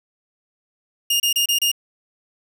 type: tone bursts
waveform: sawtooth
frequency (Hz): 2834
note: F7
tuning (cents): +25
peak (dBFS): -13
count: 5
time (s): 1.1-1.716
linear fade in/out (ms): 5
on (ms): 100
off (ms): 29
effects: 9-bit